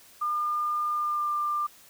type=tone with pitch glide; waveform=sine; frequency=1206 to 1192.1 Hz; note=D6 to D6; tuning=+46 to +26 cents; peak=-25 dBFS; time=0.21-1.67 s; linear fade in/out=10 ms; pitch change=-20 cents; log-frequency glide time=0.91-1.33 s; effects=white hiss -54 dBFS RMS until 1.89 s